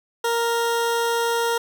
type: tone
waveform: 20% pulse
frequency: 466.2 Hz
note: A#4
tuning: in tune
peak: -15 dBFS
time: 0.24-1.58 s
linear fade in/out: 5 ms
effects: 9-bit